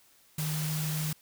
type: tone in noise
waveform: sine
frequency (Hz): 154.6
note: D#3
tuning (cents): -11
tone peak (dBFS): -30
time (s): 0.38-1.13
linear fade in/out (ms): 5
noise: white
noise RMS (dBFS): -37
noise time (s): 0.38-1.13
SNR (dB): +4
effects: white hiss -62 dBFS RMS until 1.21 s